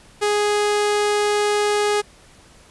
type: tone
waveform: sawtooth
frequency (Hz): 415.3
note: G#4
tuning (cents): 0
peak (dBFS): -13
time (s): 0.21-2.02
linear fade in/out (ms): 20
effects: pink hiss -49 dBFS RMS until 2.7 s + resampled to 24000 Hz